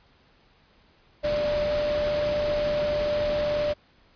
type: tone in noise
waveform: sine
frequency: 593 Hz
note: D5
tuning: 17 cents sharp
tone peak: -23 dBFS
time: 1.23-3.74 s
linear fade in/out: 20 ms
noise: pink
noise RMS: -33 dBFS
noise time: 1.23-3.74 s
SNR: +7 dB
effects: pink hiss -60 dBFS RMS until 4.15 s + resampled to 11025 Hz